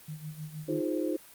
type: tone with tremolo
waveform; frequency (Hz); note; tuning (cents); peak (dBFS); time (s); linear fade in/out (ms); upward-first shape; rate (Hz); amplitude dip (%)
sine; 154.1; D#3; -16; -35; 0.08-0.81; 5; sine; 6.4; 75
type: chord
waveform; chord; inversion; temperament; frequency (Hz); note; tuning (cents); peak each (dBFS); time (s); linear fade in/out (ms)
sine; F minor seventh; third; equal with one note detuned; 311.1 / 349.2 / 412 / 523.3; Eb4 / F4 / Ab4 / C5; 0 / 0 / -14 / 0; -31 / -33 / -37 / -35; 0.68-1.17; 10
effects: white hiss -53 dBFS RMS until 1.34 s + Opus 32 kbps